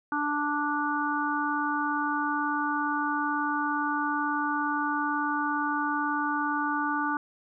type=harmonic tone; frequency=293.7 Hz; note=D4; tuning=in tune; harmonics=1 / 3 / 4 / 5; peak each=-31 / -31 / -31 / -31 dBFS; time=0.12-7.17 s; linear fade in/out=2 ms; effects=none